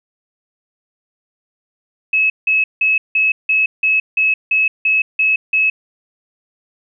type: tone bursts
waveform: sine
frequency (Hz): 2581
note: E7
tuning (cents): -37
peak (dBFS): -11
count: 11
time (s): 2.13-5.7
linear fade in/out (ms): 5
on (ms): 170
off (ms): 170
effects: none